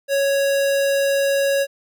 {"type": "tone", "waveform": "square", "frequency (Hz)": 554.4, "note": "C#5", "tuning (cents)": 0, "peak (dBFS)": -17, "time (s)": [0.08, 1.67], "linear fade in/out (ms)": 50, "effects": []}